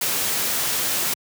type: noise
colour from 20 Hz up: white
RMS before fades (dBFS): -23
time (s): 0.01-1.14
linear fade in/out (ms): 5
effects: high-pass 100 Hz 12 dB/octave